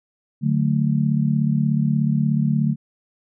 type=chord; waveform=sine; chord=D major; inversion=none; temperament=just; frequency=146.83 / 183.54 / 220.2 Hz; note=D3 / F#3 / A3; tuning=0 / -14 / +2 cents; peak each=-19 / -24 / -21 dBFS; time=0.41-2.76 s; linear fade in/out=50 ms; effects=none